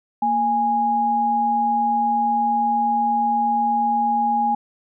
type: tone pair together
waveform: sine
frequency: 232.1 / 827 Hz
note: A#3 / G#5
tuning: -7 / -8 cents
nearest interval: octave + minor seventh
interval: 2199 cents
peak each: -26 / -17 dBFS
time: 0.22-4.55 s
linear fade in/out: 5 ms
effects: none